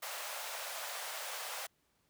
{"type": "high-pass noise", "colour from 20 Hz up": "pink", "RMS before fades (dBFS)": -42, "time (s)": [0.02, 1.67], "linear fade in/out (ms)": 10, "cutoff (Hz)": 540, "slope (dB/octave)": 48, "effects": ["pink hiss -75 dBFS RMS until 2.09 s", "high-pass 60 Hz 12 dB/octave"]}